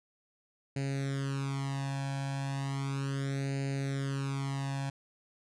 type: tone with flanger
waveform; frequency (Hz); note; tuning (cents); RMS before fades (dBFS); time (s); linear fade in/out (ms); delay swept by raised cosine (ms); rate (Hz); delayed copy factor
sawtooth; 137.4; C#3; -15; -34; 0.76-4.9; 5; 0.44 to 1.23; 0.35; +0.9
effects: resampled to 22050 Hz